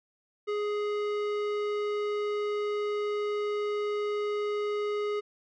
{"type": "tone with tanh clipping", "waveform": "sine", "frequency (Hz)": 416.3, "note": "G#4", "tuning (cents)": 4, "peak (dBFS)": -30, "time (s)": [0.47, 5.21], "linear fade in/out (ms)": 20, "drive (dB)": 16, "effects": []}